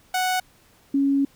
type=tone pair in turn; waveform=sawtooth / sine; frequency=740 / 277.2 Hz; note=F#5 / C#4; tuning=0 / 0 cents; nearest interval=octave + perfect fourth; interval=1700 cents; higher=first; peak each=-17 dBFS; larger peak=neither; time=0.14-0.4 / 0.94-1.25 s; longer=second; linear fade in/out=5 ms; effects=pink hiss -57 dBFS RMS until 1.35 s